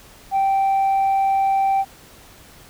sine tone, 780 Hz, G5, 9 cents flat, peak -13 dBFS, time 0.31-1.85 s, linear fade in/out 50 ms, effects tanh soft clip ceiling -14 dBFS + pink hiss -46 dBFS RMS until 2.69 s

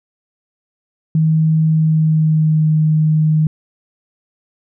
sine tone with pitch glide, 158.4 to 155.5 Hz, D#3 to D#3, +31 to -1 cents, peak -10 dBFS, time 1.15-3.47 s, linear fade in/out 2 ms, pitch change -32 cents, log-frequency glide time 1.67-2.69 s, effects none

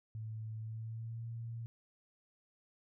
sine tone with pitch glide, 110 to 115.47 Hz, A2 to A#2, 0 to -16 cents, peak -40 dBFS, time 0.15-1.66 s, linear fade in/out 0 ms, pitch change +84 cents, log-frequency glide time 0.59-1.26 s, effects none

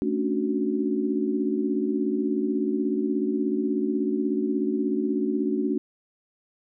sine chord, D major seventh, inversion second, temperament equal, 220 / 277.2 / 293.7 / 370 Hz, A3 / C#4 / D4 / F#4, 0 / 0 / 0 / 0 cents, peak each -28 dBFS, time 0.02-5.78 s, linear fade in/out 0 ms, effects none

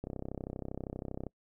click train, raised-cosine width 2 ms, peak -25 dBFS, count 41, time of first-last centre 0.04-1.267 s, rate 32.6 Hz, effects noise-tail reverb RT60 0.1 s tail -25 dB re dry

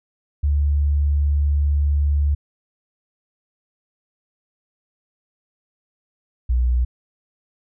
sine tone pair in turn, 72.4 / 61.3 Hz, D2 / B1, -24 / -12 cents, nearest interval minor third, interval 288 cents, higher first, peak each -15 dBFS, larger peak neither, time 0.43-2.35 / 6.49-6.85 s, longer first, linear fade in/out 10 ms, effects none

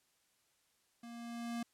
square tone with level ramp, 234.8 Hz, A#3, 13 cents sharp, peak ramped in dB -49 to -37 dBFS, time 1.03-1.63 s, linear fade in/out 5 ms, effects white hiss -75 dBFS RMS until 1.73 s + low-pass 11000 Hz 12 dB/octave

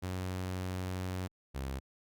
sawtooth tone pair in turn, 92.3 / 67.03 Hz, F#2 / C2, -4 / +42 cents, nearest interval tritone, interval 554 cents, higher first, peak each -31 / -32 dBFS, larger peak first, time 0.02-1.28 / 1.54-1.8 s, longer first, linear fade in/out 20 ms, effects Opus 48 kbps

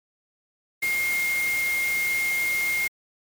sine tone in noise, 2131 Hz, C7, 31 cents sharp, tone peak -22 dBFS, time 0.82-2.88 s, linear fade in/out 10 ms, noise white, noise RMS -33 dBFS, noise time 0.82-2.88 s, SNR +8 dB, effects MP3 96 kbps

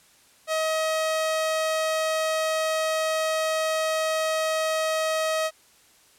sawtooth tone, 634 Hz, D#5, 32 cents sharp, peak -19 dBFS, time 0.47-5.51 s, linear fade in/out 50 ms, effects white hiss -57 dBFS RMS until 6.18 s + low-pass 11000 Hz 12 dB/octave

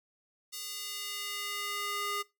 square tone with high-pass filter sweep, 408 Hz, G#4, 31 cents flat, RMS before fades -37 dBFS, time 0.52-2.23 s, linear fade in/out 20 ms, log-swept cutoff 4800 to 1000 Hz, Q 0.98, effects noise-tail reverb RT60 0.2 s tail -19 dB re dry

